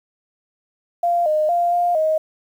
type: tone with pitch steps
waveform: sine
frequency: 693 / 614 / 695 / 702 / 628 Hz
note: F5 / D#5 / F5 / F5 / D#5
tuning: -14 / -23 / -9 / +9 / +16 cents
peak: -15 dBFS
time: 1.03-2.18 s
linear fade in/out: 5 ms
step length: 230 ms
effects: 8-bit